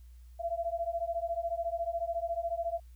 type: beating tone pair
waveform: sine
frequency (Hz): 670 / 684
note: E5 / F5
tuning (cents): +28 / -36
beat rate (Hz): 14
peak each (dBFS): -34 / -34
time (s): 0.39-2.8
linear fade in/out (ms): 20
effects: added 60 Hz sine -49 dBFS peak until 2.95 s + white hiss -71 dBFS RMS until 2.95 s